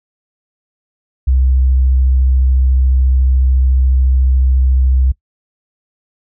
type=tone with vibrato; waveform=sine; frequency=64.9 Hz; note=C2; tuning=13 cents flat; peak=-7 dBFS; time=1.27-5.12 s; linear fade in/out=10 ms; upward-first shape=sine; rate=14 Hz; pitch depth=14 cents each way; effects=noise-tail reverb RT60 0.1 s tail -22 dB re dry + tanh soft clip ceiling -4 dBFS